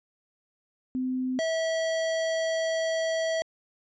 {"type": "tone pair in turn", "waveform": ["sine", "square"], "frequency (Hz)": [256.5, 649.5], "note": ["C4", "E5"], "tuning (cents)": [-34, -26], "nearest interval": "octave + major third", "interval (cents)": 1608, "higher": "second", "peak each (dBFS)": -26, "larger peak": "neither", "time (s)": [[0.95, 1.39], [1.39, 3.42]], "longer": "second", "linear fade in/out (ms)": 0, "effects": ["resampled to 16000 Hz"]}